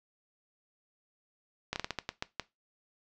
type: slowing click train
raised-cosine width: 0.2 ms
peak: -15 dBFS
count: 9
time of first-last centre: 1.73-2.397 s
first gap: 29 ms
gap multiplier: 1.29
effects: noise-tail reverb RT60 0.2 s tail -18 dB re dry + low-pass 6000 Hz 12 dB/octave